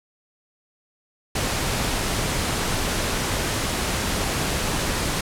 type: noise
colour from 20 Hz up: pink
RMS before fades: -24 dBFS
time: 1.35-5.21 s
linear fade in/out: 5 ms
effects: low-pass 11000 Hz 12 dB/octave